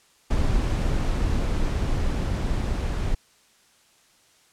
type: noise with level ramp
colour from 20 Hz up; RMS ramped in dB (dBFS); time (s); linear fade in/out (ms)
brown; -22 to -25; 0.3-3.15; 10
effects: white hiss -59 dBFS RMS until 4.52 s + low-pass 9000 Hz 12 dB/octave